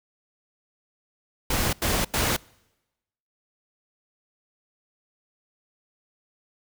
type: noise bursts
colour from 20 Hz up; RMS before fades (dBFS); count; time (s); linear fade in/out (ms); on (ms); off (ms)
pink; -24; 3; 1.5-2.366; 5; 230; 88
effects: noise-tail reverb RT60 1.0 s tail -26 dB re dry